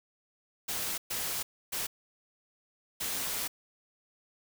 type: noise bursts at uneven times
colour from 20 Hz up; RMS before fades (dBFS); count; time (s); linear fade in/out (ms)
white; -34; 4; 0.68-0.98 / 1.1-1.43 / 1.72-1.87 / 3-3.48; 10
effects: none